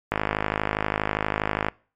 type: click train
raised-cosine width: 0.5 ms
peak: -7 dBFS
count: 83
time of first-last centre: 0.12-1.685 s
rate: 52.4 Hz
effects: noise-tail reverb RT60 0.4 s tail -24 dB re dry + MP3 64 kbps